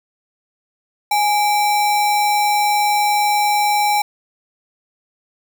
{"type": "tone with sample-and-hold", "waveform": "sine", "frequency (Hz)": 831, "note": "G#5", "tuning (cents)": 1, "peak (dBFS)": -13, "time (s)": [1.11, 4.02], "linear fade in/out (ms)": 5, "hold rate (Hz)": 3150, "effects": []}